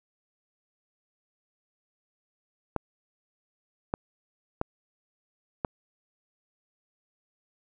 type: clicks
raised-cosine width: 1 ms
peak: -13 dBFS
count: 4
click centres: 2.763 / 3.939 / 4.614 / 5.648 s
effects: none